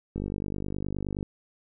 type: click train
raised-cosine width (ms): 3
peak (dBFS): -19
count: 54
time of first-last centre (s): 0.16-1.229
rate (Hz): 49.6
effects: none